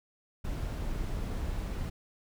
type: noise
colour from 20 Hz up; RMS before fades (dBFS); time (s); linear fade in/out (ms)
brown; -34; 0.44-1.9; 10
effects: none